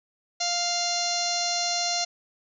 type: harmonic tone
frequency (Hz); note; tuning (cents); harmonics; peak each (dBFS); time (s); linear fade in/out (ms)
698.5; F5; 0; 1 / 2 / 3 / 4 / 5 / 6 / 7 / 8 / 9 / 10; -30 / -40 / -37 / -37 / -38 / -29 / -38 / -31 / -34 / -38; 0.4-2.05; 10
effects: none